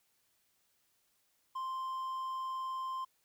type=tone; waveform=triangle; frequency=1046.5 Hz; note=C6; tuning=in tune; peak=-34 dBFS; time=1.55-3.05 s; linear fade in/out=10 ms; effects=white hiss -75 dBFS RMS until 3.24 s